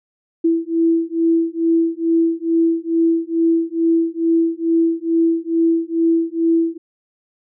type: beating tone pair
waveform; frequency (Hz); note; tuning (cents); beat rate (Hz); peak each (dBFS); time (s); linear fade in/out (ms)
sine; 329.6 / 331.9; E4 / E4; 0 / +12; 2.3; -17 / -17; 0.44-6.78; 10
effects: none